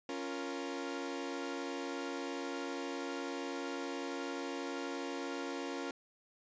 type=chord; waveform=sawtooth; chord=Bb minor; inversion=first; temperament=equal; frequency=277.2 / 349.2 / 466.2 Hz; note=Db4 / F4 / Bb4; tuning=0 / 0 / 0 cents; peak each=-37 / -39 / -40 dBFS; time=0.09-5.91 s; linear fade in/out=2 ms; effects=resampled to 16000 Hz